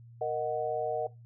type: chord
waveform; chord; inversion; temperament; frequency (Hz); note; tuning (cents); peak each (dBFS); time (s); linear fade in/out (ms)
sine; D# minor; second; equal; 466.2 / 622.3 / 740; A#4 / D#5 / F#5; 0 / 0 / 0; -33; 0.21-1.07; 5
effects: noise-tail reverb RT60 0.2 s tail -18 dB re dry + added 117 Hz sine -49 dBFS peak until 1.25 s